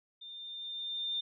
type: tone with level ramp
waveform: sine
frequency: 3606 Hz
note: A7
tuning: 42 cents sharp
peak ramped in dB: -45 to -31 dBFS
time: 0.21-1.21 s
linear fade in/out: 10 ms
effects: none